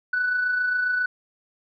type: tone with amplitude modulation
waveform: sine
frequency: 1488 Hz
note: F#6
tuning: 9 cents sharp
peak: -18 dBFS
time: 0.13-1.06 s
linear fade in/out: 5 ms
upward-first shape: sine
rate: 27.4 Hz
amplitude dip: 40%
effects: tanh soft clip ceiling -16 dBFS